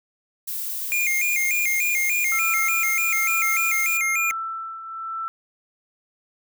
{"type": "noise", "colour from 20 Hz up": "violet", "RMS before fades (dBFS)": -29, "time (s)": [0.47, 3.98], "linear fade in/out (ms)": 10}
{"type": "tone with vibrato", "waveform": "square", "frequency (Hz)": 2269, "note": "C#7", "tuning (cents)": 40, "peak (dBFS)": -21, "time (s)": [0.92, 4.31], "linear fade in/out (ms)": 0, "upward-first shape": "square", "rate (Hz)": 3.4, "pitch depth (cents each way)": 110}
{"type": "tone with tremolo", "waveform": "sine", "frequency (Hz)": 1331, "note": "E6", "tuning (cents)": 16, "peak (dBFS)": -25, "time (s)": [2.32, 5.28], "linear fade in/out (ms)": 0, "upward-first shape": "triangle", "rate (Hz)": 1.1, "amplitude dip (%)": 65}
{"effects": []}